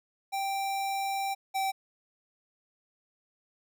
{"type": "tone pair in turn", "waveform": "square", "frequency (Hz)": [784, 774.1], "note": ["G5", "G5"], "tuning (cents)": [0, -22], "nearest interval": "unison", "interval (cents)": 22, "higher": "first", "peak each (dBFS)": [-30, -28], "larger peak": "second", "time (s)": [[0.32, 1.35], [1.54, 1.72]], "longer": "first", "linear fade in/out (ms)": 20, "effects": []}